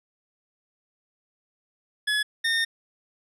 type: tone pair in turn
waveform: 25% pulse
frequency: 1699 / 1828.1 Hz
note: G#6 / A#6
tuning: +39 / -34 cents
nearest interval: minor second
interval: 127 cents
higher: second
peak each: -18 dBFS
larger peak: neither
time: 2.07-2.23 / 2.44-2.65 s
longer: second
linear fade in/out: 10 ms
effects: low-pass 9000 Hz 12 dB/octave